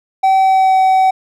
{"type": "tone with pitch glide", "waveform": "triangle", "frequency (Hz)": [767, 758.2], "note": ["G5", "F#5"], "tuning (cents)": [-38, 42], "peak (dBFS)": -6, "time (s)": [0.23, 1.11], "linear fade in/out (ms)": 10, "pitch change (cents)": -20, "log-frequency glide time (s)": [0.37, 0.78], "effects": []}